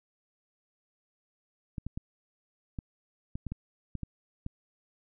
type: clicks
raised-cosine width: 5 ms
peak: -23 dBFS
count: 10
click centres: 1.782 / 1.866 / 1.975 / 2.788 / 3.355 / 3.467 / 3.52 / 3.953 / 4.033 / 4.464 s
effects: none